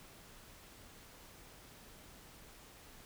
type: silence
effects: pink hiss -57 dBFS RMS until 3.05 s